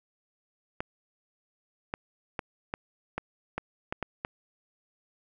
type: clicks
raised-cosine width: 0.5 ms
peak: -16 dBFS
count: 9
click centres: 0.805 / 1.939 / 2.392 / 2.739 / 3.18 / 3.58 / 3.925 / 4.027 / 4.249 s
effects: none